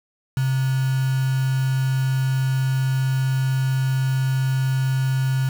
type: tone with quantisation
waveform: sine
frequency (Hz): 132.2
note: C3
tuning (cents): +18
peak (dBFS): -18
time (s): 0.37-5.49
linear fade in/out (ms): 2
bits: 5
effects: none